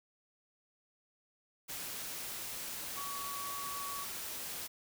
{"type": "tone in noise", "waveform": "sine", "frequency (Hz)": 1129, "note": "C#6", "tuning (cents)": 31, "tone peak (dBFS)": -41, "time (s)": [2.96, 4.05], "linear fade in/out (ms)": 20, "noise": "white", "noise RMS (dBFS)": -42, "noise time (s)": [1.68, 4.68], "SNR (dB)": -2, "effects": []}